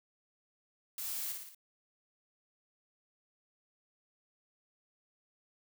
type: noise with echo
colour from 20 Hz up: blue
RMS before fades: -40 dBFS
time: 0.98-1.32 s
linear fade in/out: 2 ms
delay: 57 ms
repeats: 4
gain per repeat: -4 dB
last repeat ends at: 1.548 s
effects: none